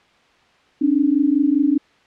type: tone pair together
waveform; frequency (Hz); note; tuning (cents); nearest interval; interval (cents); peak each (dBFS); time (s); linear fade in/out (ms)
sine; 272.9 / 297.9; C#4 / D4; -27 / +25; major second; 152; -17 / -16; 0.81-1.78; 10
effects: white hiss -55 dBFS RMS until 2.06 s + low-pass 3000 Hz 12 dB/octave